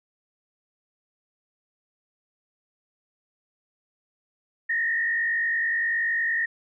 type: tone with frequency modulation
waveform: sine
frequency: 1850 Hz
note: A#6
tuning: 14 cents flat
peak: -22 dBFS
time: 4.69-6.46 s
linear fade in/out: 10 ms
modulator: 50.7 Hz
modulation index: 1.1
effects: none